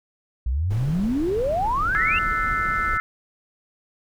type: exponential sweep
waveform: sine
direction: up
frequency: 56.6 to 2835 Hz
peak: -20 dBFS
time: 0.46-2.19 s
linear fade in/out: 5 ms
type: noise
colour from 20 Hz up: brown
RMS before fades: -31 dBFS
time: 0.7-2.98 s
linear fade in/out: 10 ms
type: chord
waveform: sine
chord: F# half-diminished seventh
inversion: third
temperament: equal with one note detuned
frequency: 1318.5 / 1480 / 1760 / 2087 Hz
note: E6 / F#6 / A6 / C7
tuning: 0 / 0 / 0 / -5 cents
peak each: -23 / -28 / -29 / -29 dBFS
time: 1.95-3 s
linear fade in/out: 0 ms
effects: none